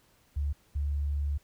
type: tone pair in turn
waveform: sine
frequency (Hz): 72 / 72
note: D2 / D2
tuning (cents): -34 / -34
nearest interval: unison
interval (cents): 0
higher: neither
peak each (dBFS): -27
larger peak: neither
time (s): 0.36-0.53 / 0.75-1.38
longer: second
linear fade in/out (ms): 10
effects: pink hiss -65 dBFS RMS until 1.43 s

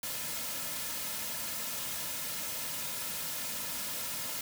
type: noise with comb filter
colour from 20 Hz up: white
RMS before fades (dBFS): -37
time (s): 0.03-4.41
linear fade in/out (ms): 2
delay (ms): 2.6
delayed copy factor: -0.55
effects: none

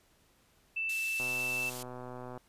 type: tone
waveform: sine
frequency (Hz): 2653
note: E7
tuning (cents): +10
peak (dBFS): -31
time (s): 0.76-1.7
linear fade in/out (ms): 10
type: band-pass noise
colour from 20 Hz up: white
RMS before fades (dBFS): -44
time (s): 0.89-1.83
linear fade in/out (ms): 5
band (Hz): 2800 to 13000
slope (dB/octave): 12
type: click train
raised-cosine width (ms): 1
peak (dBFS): -30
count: 148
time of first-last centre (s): 1.2-2.376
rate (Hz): 125
effects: pink hiss -67 dBFS RMS until 2.48 s + resampled to 32000 Hz

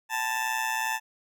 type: tone with amplitude modulation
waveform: 20% pulse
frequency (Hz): 882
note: A5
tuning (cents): +4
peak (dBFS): -19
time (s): 0.09-1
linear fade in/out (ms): 50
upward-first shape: sine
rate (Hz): 122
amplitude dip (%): 65
effects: none

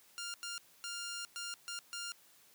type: tone bursts at uneven times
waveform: 10% pulse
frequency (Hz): 1400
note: F6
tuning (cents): +4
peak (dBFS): -32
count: 6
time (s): 0.18-0.34 / 0.43-0.58 / 0.84-1.25 / 1.36-1.54 / 1.68-1.79 / 1.93-2.12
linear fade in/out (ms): 0
effects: white hiss -64 dBFS RMS until 2.54 s + high-pass 100 Hz 12 dB/octave

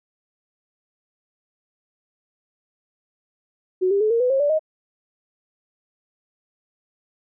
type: tone with pitch steps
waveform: sine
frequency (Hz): 370 / 398.9 / 430 / 463.5 / 499.6 / 538.6 / 580.6 / 625.9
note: F#4 / G4 / A4 / A#4 / B4 / C#5 / D5 / D#5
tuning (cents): 0 / +30 / -40 / -10 / +20 / -50 / -20 / +10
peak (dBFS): -16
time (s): 3.81-4.594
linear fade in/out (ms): 20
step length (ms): 98
effects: none

